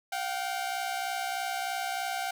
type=tone pair together; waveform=sawtooth; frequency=708.8 / 772 Hz; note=F5 / G5; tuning=+25 / -27 cents; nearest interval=minor second; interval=148 cents; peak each=-31 / -29 dBFS; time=0.12-2.31 s; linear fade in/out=5 ms; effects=none

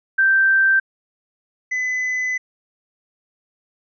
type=tone pair in turn; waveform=sine / triangle; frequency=1565 / 2011 Hz; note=G6 / B6; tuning=-3 / +31 cents; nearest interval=major third; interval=434 cents; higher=second; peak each=-12 / -18 dBFS; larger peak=first; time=0.18-0.8 / 1.71-2.38 s; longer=second; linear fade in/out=10 ms; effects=resampled to 16000 Hz

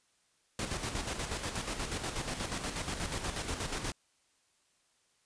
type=noise with tremolo; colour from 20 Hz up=pink; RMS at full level=-35 dBFS; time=0.59-3.92 s; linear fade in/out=2 ms; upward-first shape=square; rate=8.3 Hz; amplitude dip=50%; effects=white hiss -72 dBFS RMS until 5.25 s + resampled to 22050 Hz

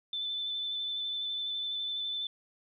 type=tone with vibrato; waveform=sine; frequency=3520 Hz; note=A7; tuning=in tune; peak=-32 dBFS; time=0.13-2.27 s; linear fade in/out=2 ms; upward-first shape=square; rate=12 Hz; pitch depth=13 cents each way; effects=none

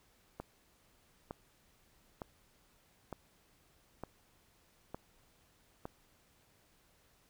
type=click train; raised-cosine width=1 ms; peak=-27 dBFS; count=7; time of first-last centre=0.4-5.855 s; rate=1.1 Hz; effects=pink hiss -69 dBFS RMS until 7.29 s

